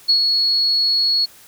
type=tone with ADSR envelope; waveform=sine; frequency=4351 Hz; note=C#8; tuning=33 cents flat; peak=-10 dBFS; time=0.08-1.26 s; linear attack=18 ms; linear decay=90 ms; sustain=-4 dB; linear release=17 ms; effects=white hiss -46 dBFS RMS until 1.47 s